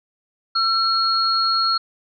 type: tone pair together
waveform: sine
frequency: 1345 / 4306 Hz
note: E6 / C8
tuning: +34 / +49 cents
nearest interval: octave + minor sixth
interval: 2015 cents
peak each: -19 dBFS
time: 0.55-1.78 s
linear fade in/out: 10 ms
effects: none